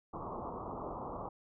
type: low-pass noise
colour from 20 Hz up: white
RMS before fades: -42 dBFS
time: 0.13-1.29 s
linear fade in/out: 10 ms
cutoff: 1200 Hz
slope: 96 dB/octave
effects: none